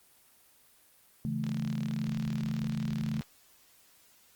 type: chord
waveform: sine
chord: A major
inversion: first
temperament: equal with one note detuned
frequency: 138.59 / 164.81 / 218.2 Hz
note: C#3 / E3 / A3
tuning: 0 / 0 / -14 cents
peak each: -35 / -36 / -33 dBFS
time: 1.25-3.21 s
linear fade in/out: 0 ms
type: click train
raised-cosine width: 0.2 ms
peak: -26 dBFS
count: 69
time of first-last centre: 1.44-3.22 s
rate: 38.2 Hz
effects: white hiss -62 dBFS RMS until 4.35 s + Opus 24 kbps